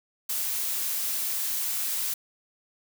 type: noise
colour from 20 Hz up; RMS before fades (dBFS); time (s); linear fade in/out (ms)
blue; -29; 0.29-2.14; 5
effects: none